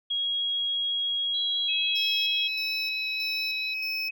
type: tone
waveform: sine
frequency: 3298 Hz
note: G#7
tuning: 13 cents flat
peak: -25 dBFS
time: 0.1-2.48 s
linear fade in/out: 10 ms
type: tone with vibrato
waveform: sine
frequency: 3941 Hz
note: B7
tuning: 4 cents flat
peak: -33 dBFS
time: 1.34-3.74 s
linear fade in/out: 5 ms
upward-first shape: sine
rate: 4.4 Hz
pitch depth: 8 cents each way
type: tone with pitch glide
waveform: sine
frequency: 2568 to 2543 Hz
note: E7 to D#7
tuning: -46 to +37 cents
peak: -29 dBFS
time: 1.68-4.11 s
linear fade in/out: 10 ms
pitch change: -17 cents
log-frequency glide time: 1.85-3.87 s
type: tone with tremolo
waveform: square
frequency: 5300 Hz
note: E8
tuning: 9 cents sharp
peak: -33 dBFS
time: 1.95-4.09 s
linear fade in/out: 10 ms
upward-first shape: square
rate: 1.6 Hz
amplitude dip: 60%
effects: none